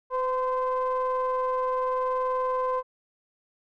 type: ring-modulated tone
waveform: triangle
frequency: 259.8 Hz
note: C4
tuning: 12 cents flat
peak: -19 dBFS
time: 0.1-2.83 s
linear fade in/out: 50 ms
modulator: 769 Hz
effects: none